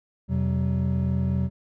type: tone cluster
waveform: triangle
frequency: 84.9 / 129 / 188.8 Hz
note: F2 / C3 / F#3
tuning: -48 / -24 / +35 cents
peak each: -24 dBFS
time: 0.28-1.5 s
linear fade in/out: 50 ms
effects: none